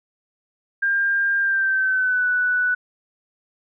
sine tone with pitch glide, 1600 to 1484.3 Hz, G6 to F#6, +35 to +5 cents, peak -17 dBFS, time 0.82-2.75 s, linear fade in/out 10 ms, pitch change -130 cents, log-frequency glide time 1.39-2.27 s, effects none

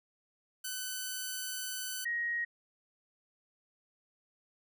5% pulse / sine tone pair in turn, 1507 / 1884.5 Hz, F#6 / A#6, +31 / +18 cents, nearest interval major third, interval 387 cents, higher second, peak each -25 / -31 dBFS, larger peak first, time 0.64-2.05 / 2.05-2.45 s, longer first, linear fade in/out 10 ms, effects none

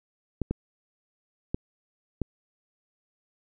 clicks, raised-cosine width 3 ms, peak -14 dBFS, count 4, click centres 0.417 / 0.51 / 1.545 / 2.217 s, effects none

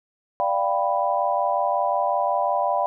sine chord, G dominant seventh, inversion second, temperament equal, 587.3 / 698.5 / 784 / 987.8 Hz, D5 / F5 / G5 / B5, 0 / 0 / 0 / 0 cents, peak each -25 dBFS, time 0.4-2.86 s, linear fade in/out 0 ms, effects none

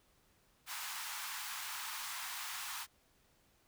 pink high-pass noise, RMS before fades -43 dBFS, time 0.66-2.87 s, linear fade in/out 50 ms, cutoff 860 Hz, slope 48 dB/octave, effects pink hiss -71 dBFS RMS until 3.67 s

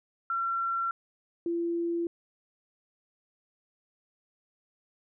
sine tone pair in turn, 1360 / 340 Hz, F6 / F4, -46 / -46 cents, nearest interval 2 octaves, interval 2400 cents, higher first, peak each -27 dBFS, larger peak neither, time 0.3-0.91 / 1.46-2.07 s, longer neither, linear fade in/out 2 ms, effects none

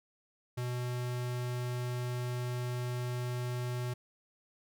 square tone, 123.47 Hz, B2, in tune, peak -34 dBFS, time 0.57-3.94 s, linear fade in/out 10 ms, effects none

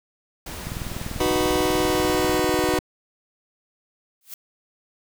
pink noise, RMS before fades -35 dBFS, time 0.46-2.4 s, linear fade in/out 5 ms
click train, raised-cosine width 5 ms, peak -19 dBFS, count 44, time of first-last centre 0.67-2.788 s, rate 20.3 Hz
sawtooth chord, B major, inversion first, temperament just, 308.7 / 370.4 / 493.9 Hz, D#4 / F#4 / B4, -14 / +2 / 0 cents, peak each -20 / -19 / -21 dBFS, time 1.2-2.79 s, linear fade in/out 5 ms
blue noise with exponential growth, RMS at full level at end -32 dBFS, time 4.21-4.34 s, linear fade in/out 2 ms, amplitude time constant 28 ms
effects none

